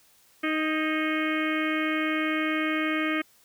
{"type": "harmonic tone with a mistuned harmonic", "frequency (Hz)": 311.1, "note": "D#4", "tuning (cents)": 0, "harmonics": [1, 2, 4, 5, 6, 7, 8, 9, 10], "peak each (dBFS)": [-27, -35, -33, -35, -35, -32, -37, -45, -40], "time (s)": [0.43, 3.22], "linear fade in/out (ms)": 10, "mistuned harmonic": 5, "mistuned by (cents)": 38, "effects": ["white hiss -60 dBFS RMS until 3.44 s"]}